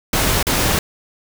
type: noise with dropouts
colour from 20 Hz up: pink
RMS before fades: -17 dBFS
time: 0.13-0.79 s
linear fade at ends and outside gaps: 2 ms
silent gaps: 0.428-0.468 s
effects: none

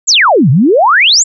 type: exponential two-way sweep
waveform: sine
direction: down then up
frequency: 7800 to 119.5 to 7800 Hz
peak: -4 dBFS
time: 0.07-1.24 s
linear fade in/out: 20 ms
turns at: 0.5 s
effects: none

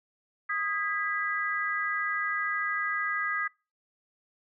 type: chord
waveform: sine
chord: G# minor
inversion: second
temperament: equal with one note detuned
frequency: 1244.5 / 1637.4 / 1975.5 Hz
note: D#6 / G#6 / B6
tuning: 0 / -25 / 0 cents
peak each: -32 dBFS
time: 0.49-3.48 s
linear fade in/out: 10 ms
effects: noise-tail reverb RT60 0.3 s tail -25 dB re dry

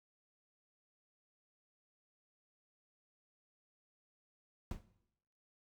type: noise with exponential decay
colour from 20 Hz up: brown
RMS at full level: -36 dBFS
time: 4.71-4.86 s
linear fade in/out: 1 ms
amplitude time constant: 31 ms
effects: noise-tail reverb RT60 0.8 s tail -17 dB re dry

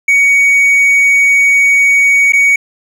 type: tone with dropouts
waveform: triangle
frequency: 2244 Hz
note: C#7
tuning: 21 cents sharp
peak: -4 dBFS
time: 0.08-2.56 s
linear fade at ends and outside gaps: 5 ms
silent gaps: 2.323-2.333 s
effects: none

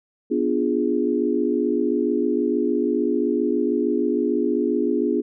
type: chord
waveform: sine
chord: B diminished seventh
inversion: none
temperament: equal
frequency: 246.9 / 293.7 / 349.2 / 415.3 Hz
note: B3 / D4 / F4 / Ab4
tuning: 0 / 0 / 0 / 0 cents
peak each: -24 dBFS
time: 0.3-5.22 s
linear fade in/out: 20 ms
effects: none

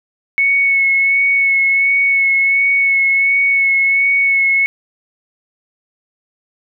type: tone with vibrato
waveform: sine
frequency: 2205 Hz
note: C#7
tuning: 10 cents flat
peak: -10 dBFS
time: 0.38-4.66 s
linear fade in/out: 0 ms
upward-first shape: sine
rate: 1.4 Hz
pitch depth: 19 cents each way
effects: none

